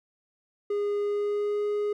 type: tone with pitch glide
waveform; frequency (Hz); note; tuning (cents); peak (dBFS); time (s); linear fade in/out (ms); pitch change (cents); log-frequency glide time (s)
triangle; 410 to 415; G#4 to G#4; -22 to -1; -23; 0.7-1.93; 5; +21; 0.99-1.65
effects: none